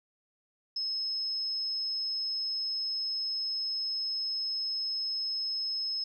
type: tone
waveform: sine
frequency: 5180 Hz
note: E8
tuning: 31 cents flat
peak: -30 dBFS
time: 0.76-6.04 s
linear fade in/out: 5 ms
effects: 12-bit